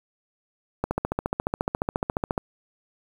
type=click train; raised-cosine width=1 ms; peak=-10 dBFS; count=23; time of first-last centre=0.84-2.378 s; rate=14.3 Hz; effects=7-bit